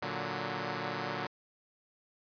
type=chord; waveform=5% pulse; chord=Bb augmented; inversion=none; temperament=equal; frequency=116.54 / 146.83 / 185 Hz; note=Bb2 / D3 / F#3; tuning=0 / 0 / 0 cents; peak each=-28 / -27 / -27 dBFS; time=0.02-1.27 s; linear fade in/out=5 ms; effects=resampled to 11025 Hz